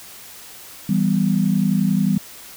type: chord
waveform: sine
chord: E minor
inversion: none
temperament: equal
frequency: 164.81 / 196 / 246.9 Hz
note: E3 / G3 / B3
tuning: 0 / 0 / 0 cents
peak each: -21 / -17 / -23 dBFS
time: 0.89-2.18 s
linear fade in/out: 5 ms
effects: white hiss -40 dBFS RMS until 2.56 s